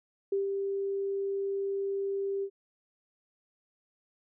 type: tone with ADSR envelope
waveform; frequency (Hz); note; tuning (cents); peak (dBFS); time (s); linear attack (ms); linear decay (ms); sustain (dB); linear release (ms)
sine; 394.3; G4; +10; -25; 0.32-2.5; 5; 140; -4; 69
effects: none